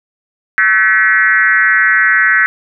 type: tone with frequency modulation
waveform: sine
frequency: 1725 Hz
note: A6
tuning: 35 cents flat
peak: -7 dBFS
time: 0.58-2.46 s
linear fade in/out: 0 ms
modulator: 202 Hz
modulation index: 1.6
effects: none